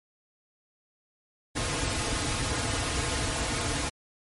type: noise with comb filter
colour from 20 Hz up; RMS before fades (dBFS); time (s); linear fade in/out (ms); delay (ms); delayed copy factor
pink; -29; 1.55-3.9; 20; 5.2; -0.75
effects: MP3 48 kbps